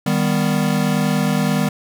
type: chord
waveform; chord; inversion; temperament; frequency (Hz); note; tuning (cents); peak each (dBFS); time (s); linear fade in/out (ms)
square; Eb augmented; none; equal with one note detuned; 155.56 / 197.36 / 246.9; Eb3 / G3 / B3; 0 / +12 / 0; -21 / -20 / -22; 0.06-1.69; 5
effects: none